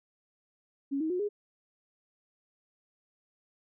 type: tone with pitch steps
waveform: sine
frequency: 277.2 / 316.6 / 361.6 / 412.9 Hz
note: C#4 / D#4 / F#4 / G#4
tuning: 0 / +30 / -40 / -10 cents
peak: -28 dBFS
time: 0.91-1.29 s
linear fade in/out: 20 ms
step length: 95 ms
effects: none